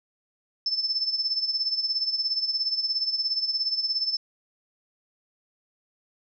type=tone with tremolo; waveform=sine; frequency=5274 Hz; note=E8; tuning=in tune; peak=-21 dBFS; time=0.66-4.17 s; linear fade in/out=2 ms; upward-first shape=sine; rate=17 Hz; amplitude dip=70%; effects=none